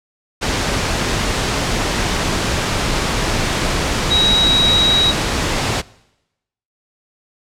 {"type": "tone in noise", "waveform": "sine", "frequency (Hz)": 3833, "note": "A#7", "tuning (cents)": 47, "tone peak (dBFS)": -12, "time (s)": [4.1, 5.12], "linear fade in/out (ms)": 20, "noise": "pink", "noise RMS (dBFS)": -18, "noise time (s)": [0.41, 5.82], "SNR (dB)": 3, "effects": ["noise-tail reverb RT60 0.9 s tail -22 dB re dry", "low-pass 7000 Hz 12 dB/octave"]}